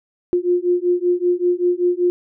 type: beating tone pair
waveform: sine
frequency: 352.3 / 357.5 Hz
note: F4 / F4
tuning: +15 / +41 cents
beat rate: 5.2 Hz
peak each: -18 dBFS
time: 0.33-2.1 s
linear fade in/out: 0 ms
effects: none